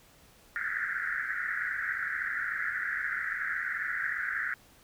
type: band-pass noise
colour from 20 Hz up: pink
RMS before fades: -33 dBFS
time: 0.56-4.54 s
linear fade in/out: 0 ms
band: 1400 to 2000 Hz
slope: 96 dB/octave
effects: pink hiss -59 dBFS RMS until 4.83 s